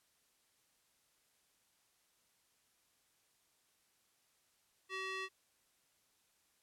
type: tone with band-pass filter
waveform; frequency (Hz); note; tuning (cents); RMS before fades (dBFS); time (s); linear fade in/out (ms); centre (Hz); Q
square; 380.4; F#4; +48; -42; 4.89-5.29; 50; 2300; 1.3
effects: white hiss -75 dBFS RMS until 6.62 s + low-pass 12000 Hz 12 dB/octave